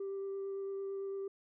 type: tone with vibrato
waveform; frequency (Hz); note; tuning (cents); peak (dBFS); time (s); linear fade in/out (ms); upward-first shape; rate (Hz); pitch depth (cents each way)
sine; 392; G4; 0; -35; 0-1.28; 5; triangle; 8.9; 10
effects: tanh soft clip ceiling -35 dBFS